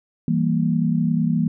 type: chord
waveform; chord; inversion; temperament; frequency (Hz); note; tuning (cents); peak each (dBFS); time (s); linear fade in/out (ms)
sine; E diminished; none; equal; 164.81 / 196 / 233.1; E3 / G3 / Bb3; 0 / 0 / 0; -20 / -24 / -21; 0.28-1.48; 2
effects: none